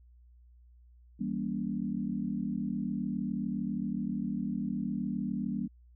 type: chord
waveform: sine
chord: E diminished seventh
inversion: none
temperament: just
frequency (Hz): 164.81 / 197.78 / 237.3 / 284.8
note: E3 / G3 / Bb3 / Db4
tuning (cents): 0 / +16 / +31 / +47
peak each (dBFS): -40 / -34 / -35 / -39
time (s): 1.19-5.68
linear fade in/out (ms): 20
effects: added 60 Hz sine -55 dBFS peak until 5.95 s